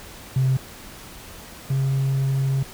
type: tone pair in turn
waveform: triangle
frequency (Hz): 131.2 / 135.2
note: C3 / C#3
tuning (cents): +5 / -43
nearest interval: minor second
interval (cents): 52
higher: second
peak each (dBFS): -13 / -16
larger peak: first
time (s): 0.36-0.57 / 1.7-2.63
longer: second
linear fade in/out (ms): 5
effects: tanh soft clip ceiling -13 dBFS + pink hiss -41 dBFS RMS until 2.73 s